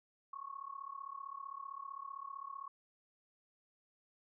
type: tone with amplitude modulation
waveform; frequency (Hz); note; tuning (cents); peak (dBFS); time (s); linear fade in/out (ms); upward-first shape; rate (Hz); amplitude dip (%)
sine; 1102; C#6; -11; -40; 0.33-2.68; 5; sine; 35.5; 90
effects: none